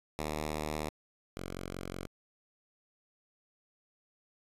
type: tone pair in turn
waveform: 5% pulse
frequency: 76.4 / 45.43 Hz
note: D#2 / F#1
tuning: -31 / -31 cents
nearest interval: major sixth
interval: 900 cents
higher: first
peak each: -23 / -28 dBFS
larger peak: first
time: 0.19-0.89 / 1.37-2.07 s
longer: neither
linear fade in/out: 0 ms
effects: resampled to 32000 Hz